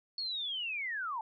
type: linear sweep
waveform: sine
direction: down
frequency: 4410 to 843 Hz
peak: -34 dBFS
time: 0.18-1.21 s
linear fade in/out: 2 ms
effects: none